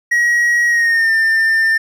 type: tone with pitch glide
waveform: triangle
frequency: 1903 to 1796.2 Hz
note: A#6 to A6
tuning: +35 to +35 cents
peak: -9 dBFS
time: 0.11-1.78 s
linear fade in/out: 10 ms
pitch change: -100 cents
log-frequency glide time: 0.67-1.13 s
effects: none